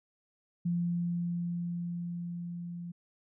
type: tone with level ramp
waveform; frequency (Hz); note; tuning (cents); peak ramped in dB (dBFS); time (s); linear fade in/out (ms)
sine; 173; F3; -16; -27 to -38; 0.65-2.92; 10
effects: none